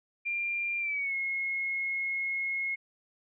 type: tone with pitch glide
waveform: sine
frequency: 2388 to 2165 Hz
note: D7 to C#7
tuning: +28 to -41 cents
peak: -29 dBFS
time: 0.25-2.76 s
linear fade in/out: 20 ms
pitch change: -169 cents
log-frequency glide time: 0.79-1.15 s
effects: none